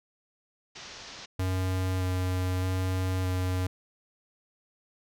white low-pass noise, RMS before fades -45 dBFS, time 0.75-1.26 s, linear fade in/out 10 ms, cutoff 6200 Hz, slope 48 dB/octave
square tone with vibrato, 92.5 Hz, F#2, in tune, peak -27 dBFS, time 1.39-3.67 s, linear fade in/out 5 ms, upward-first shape square, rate 0.81 Hz, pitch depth 10 cents each way
effects none

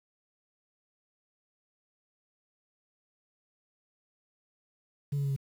sine tone with pitch steps, 143 / 140.87 / 138.77 / 136.7 Hz, D3 / C#3 / C#3 / C#3, -46 / +28 / +2 / -24 cents, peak -25 dBFS, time 5.12-5.364 s, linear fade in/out 10 ms, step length 61 ms, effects tanh soft clip ceiling -26 dBFS + 9-bit

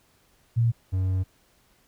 sine / triangle tone pair in turn, 116.54 / 93.58 Hz, A#2 / F#2, 0 / +20 cents, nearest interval major third, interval 380 cents, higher first, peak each -18 / -20 dBFS, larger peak first, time 0.56-0.72 / 0.92-1.24 s, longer second, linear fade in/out 20 ms, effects pink hiss -63 dBFS RMS until 1.87 s

